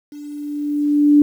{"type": "tone with level ramp", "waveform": "sine", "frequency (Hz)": 293, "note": "D4", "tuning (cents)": -4, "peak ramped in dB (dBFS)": [-32, -6], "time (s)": [0.12, 1.22], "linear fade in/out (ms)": 2, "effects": ["8-bit"]}